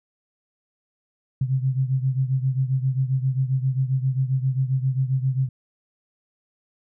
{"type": "beating tone pair", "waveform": "sine", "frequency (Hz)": [129.8, 137.3], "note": ["C3", "C#3"], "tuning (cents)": [-13, -16], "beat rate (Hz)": 7.5, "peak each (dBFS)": [-21, -25], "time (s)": [1.41, 5.49], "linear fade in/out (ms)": 5, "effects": []}